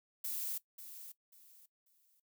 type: noise with echo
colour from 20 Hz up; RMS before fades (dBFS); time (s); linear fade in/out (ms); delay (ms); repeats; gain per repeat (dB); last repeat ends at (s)
violet; -39; 0.24-0.58; 5; 540; 3; -11; 2.2
effects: noise-tail reverb RT60 0.1 s tail -17 dB re dry